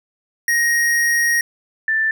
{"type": "tone pair in turn", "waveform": ["square", "sine"], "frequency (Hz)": [1875, 1769.8], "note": ["A#6", "A6"], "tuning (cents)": [10, 10], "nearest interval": "minor second", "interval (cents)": 100, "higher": "first", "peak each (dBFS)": -15, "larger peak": "neither", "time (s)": [[0.48, 1.41], [1.88, 2.11]], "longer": "first", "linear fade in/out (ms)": 2, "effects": []}